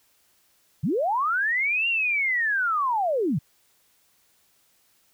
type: linear two-way sweep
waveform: sine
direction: up then down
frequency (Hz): 116.54 to 2803 to 116.54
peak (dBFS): -21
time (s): 0.83-3.39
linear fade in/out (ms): 10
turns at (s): 1.88
effects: white hiss -64 dBFS RMS until 5.13 s